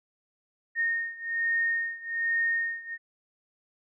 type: beating tone pair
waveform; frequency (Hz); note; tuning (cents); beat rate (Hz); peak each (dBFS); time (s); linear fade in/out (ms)
sine; 1843 / 1844.2; A#6 / A#6; -20 / -19; 1.2; -28 / -30; 0.75-2.98; 50
effects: none